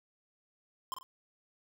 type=tone with echo; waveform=square; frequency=1046.5 Hz; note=C6; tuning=in tune; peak=-35 dBFS; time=0.92-0.94 s; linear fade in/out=0 ms; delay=45 ms; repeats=2; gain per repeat=-8 dB; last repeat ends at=1.03 s; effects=none